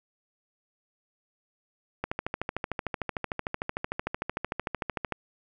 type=click train; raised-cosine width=0.5 ms; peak=-14 dBFS; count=42; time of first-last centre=2.04-5.123 s; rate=13.3 Hz; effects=none